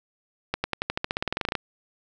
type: accelerating click train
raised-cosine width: 0.3 ms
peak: -9 dBFS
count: 18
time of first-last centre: 0.54-1.553 s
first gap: 100 ms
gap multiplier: 0.93
effects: none